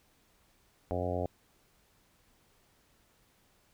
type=harmonic tone; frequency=89.7 Hz; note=F2; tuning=47 cents sharp; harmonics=1 / 2 / 3 / 4 / 5 / 6 / 7 / 8 / 9; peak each=-36 / -42 / -40 / -42 / -39 / -38 / -38 / -40 / -47 dBFS; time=0.91-1.26 s; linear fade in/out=0 ms; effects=pink hiss -68 dBFS RMS until 3.73 s